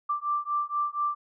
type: beating tone pair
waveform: sine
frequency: 1174.7 / 1178.9 Hz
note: D6 / D6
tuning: 0 / +6 cents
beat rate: 4.2 Hz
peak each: -29 dBFS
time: 0.09-1.15 s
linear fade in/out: 10 ms
effects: none